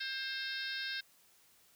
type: harmonic tone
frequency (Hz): 530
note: C5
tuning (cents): +22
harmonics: 3 / 4 / 5 / 6 / 7 / 8 / 9 / 10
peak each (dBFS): -40 / -49 / -47 / -51 / -43 / -47 / -48 / -48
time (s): 0-1.01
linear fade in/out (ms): 10
effects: white hiss -66 dBFS RMS until 1.75 s